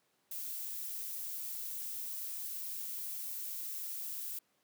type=noise; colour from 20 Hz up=violet; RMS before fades=-41 dBFS; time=0.31-4.39 s; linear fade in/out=5 ms; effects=pink hiss -75 dBFS RMS until 4.63 s + high-pass 200 Hz 12 dB/octave